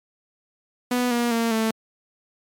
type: tone with pitch steps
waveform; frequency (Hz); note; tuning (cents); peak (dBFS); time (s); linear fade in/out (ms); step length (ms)
sawtooth; 246.9 / 238.4 / 230.1 / 222.1; B3 / A#3 / A#3 / A3; 0 / +39 / -22 / +16; -16; 0.91-1.71; 5; 200
effects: MP3 96 kbps